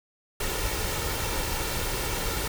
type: noise with comb filter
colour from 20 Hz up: pink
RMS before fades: -29 dBFS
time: 0.4-2.48 s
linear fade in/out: 5 ms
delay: 2.2 ms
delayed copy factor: +0.5
effects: none